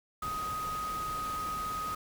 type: tone in noise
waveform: sine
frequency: 1253 Hz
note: D#6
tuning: 12 cents sharp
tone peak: -33 dBFS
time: 0.22-1.95 s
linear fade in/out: 5 ms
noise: pink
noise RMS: -43 dBFS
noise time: 0.22-1.95 s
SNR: +7 dB
effects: none